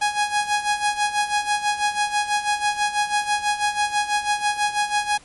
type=tone with tremolo; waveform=sawtooth; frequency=830.6 Hz; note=G#5; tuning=in tune; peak=-13 dBFS; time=0.01-5.18 s; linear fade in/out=10 ms; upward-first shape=sine; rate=6.1 Hz; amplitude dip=75%; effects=pink hiss -49 dBFS RMS until 5.24 s + MP3 48 kbps